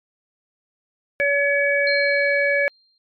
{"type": "harmonic tone", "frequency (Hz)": 567, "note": "C#5", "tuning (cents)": 39, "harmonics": [1, 3, 4], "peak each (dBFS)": [-20, -21, -21], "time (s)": [1.2, 2.68], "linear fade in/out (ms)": 0}
{"type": "tone with exponential decay", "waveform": "sine", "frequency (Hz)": 4186, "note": "C8", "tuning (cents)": 0, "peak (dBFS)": -23, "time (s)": [1.87, 2.98], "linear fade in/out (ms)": 2, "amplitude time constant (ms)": 240}
{"effects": ["MP3 96 kbps"]}